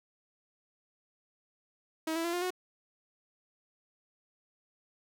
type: tone with pitch steps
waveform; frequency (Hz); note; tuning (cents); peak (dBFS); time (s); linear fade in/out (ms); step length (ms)
sawtooth; 319.5 / 330.4 / 341.6 / 353.3 / 365.3; D#4 / E4 / F4 / F4 / F#4; +46 / +4 / -38 / +20 / -22; -27; 2.07-2.505; 5; 87
effects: none